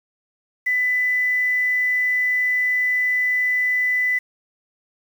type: tone with quantisation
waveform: sine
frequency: 1997 Hz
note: B6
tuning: 19 cents sharp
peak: -17 dBFS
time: 0.66-4.19 s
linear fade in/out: 10 ms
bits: 7
effects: none